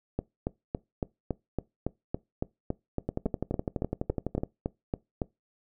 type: two click trains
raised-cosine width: 2 ms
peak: -15 / -16 dBFS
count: 19 / 17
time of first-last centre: 0.19-5.218 / 3.09-4.435 s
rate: 3.58 / 11.9 Hz
effects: noise-tail reverb RT60 0.2 s tail -22 dB re dry